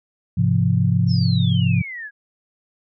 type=chord; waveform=sine; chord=F minor; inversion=first; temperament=equal with one note detuned; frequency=103.83 / 130.81 / 172.41 Hz; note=Ab2 / C3 / F3; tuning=0 / 0 / -22 cents; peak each=-19 dBFS; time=0.37-1.82 s; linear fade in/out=10 ms
type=exponential sweep; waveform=sine; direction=down; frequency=5530 to 1624 Hz; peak=-29 dBFS; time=1.07-2.11 s; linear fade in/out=50 ms
effects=none